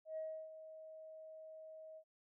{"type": "tone with ADSR envelope", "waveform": "sine", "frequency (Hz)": 633, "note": "D#5", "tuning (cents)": 30, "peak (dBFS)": -39, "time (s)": [0.05, 2.04], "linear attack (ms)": 120, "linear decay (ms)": 320, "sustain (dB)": -12, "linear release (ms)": 69, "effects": ["tanh soft clip ceiling -36 dBFS"]}